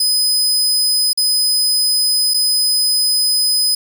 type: tone with dropouts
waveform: sawtooth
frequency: 5020 Hz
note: D#8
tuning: 15 cents sharp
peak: -10 dBFS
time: 0-3.75 s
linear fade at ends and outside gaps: 5 ms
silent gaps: 1.132-1.174 / 2.338-2.342 s
effects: 8-bit